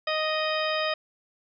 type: harmonic tone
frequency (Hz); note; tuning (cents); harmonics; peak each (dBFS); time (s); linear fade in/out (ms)
622.3; D#5; 0; 1 / 2 / 3 / 4 / 5 / 6 / 8; -28 / -31 / -33 / -34 / -35 / -36 / -37; 0.07-0.94; 5
effects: none